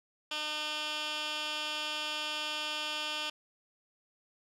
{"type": "tone with band-pass filter", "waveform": "15% pulse", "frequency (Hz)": 303.4, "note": "D#4", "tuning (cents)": -44, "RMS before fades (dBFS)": -36, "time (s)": [0.31, 3.3], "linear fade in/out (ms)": 5, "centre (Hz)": 3300, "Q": 1.8, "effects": []}